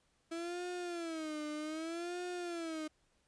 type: tone with vibrato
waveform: 35% pulse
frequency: 328.1 Hz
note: E4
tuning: 8 cents flat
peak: -37 dBFS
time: 0.31-2.88 s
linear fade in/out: 10 ms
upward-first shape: sine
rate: 0.64 Hz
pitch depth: 150 cents each way
effects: pink hiss -75 dBFS RMS until 3.27 s + resampled to 22050 Hz